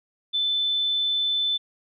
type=tone; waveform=sine; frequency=3520 Hz; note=A7; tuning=in tune; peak=-21 dBFS; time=0.33-1.58 s; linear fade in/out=20 ms; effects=none